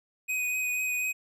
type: tone with vibrato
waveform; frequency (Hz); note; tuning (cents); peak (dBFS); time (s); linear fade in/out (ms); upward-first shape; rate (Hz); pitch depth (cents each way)
square; 2500; D#7; +8; -28; 0.28-1.13; 20; triangle; 4.1; 18
effects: none